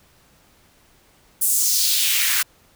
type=noise with high-pass filter sweep; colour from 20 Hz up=white; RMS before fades=-19 dBFS; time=1.41-2.43 s; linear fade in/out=10 ms; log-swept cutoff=9800 to 1400 Hz; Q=1.9; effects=pink hiss -56 dBFS RMS until 2.75 s